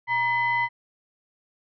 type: ring-modulated tone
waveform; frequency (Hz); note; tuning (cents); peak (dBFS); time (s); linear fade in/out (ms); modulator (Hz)
triangle; 534; C5; +35; -16; 0.07-0.69; 50; 1480
effects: resampled to 11025 Hz